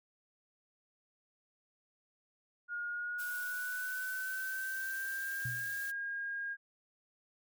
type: tone with pitch glide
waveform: sine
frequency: 1429 to 1622.6 Hz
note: F6 to G#6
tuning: +39 to -41 cents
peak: -36 dBFS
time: 2.68-6.57 s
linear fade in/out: 50 ms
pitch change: +220 cents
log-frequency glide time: 2.88-5.64 s
type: noise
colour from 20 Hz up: blue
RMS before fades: -47 dBFS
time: 3.18-5.92 s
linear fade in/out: 20 ms
type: tone with exponential decay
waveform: sine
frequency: 123.47 Hz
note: B2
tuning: in tune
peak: -35 dBFS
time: 5.45-5.82 s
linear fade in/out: 5 ms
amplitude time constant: 80 ms
effects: none